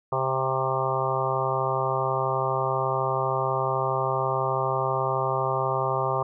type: harmonic tone with a mistuned harmonic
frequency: 132.1 Hz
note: C3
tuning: 17 cents sharp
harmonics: 1 / 3 / 4 / 5 / 6 / 7 / 8 / 9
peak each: -31 / -31 / -31 / -31 / -31 / -31 / -31 / -31 dBFS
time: 0.12-6.23 s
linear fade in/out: 5 ms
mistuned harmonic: 8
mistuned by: +22 cents
effects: none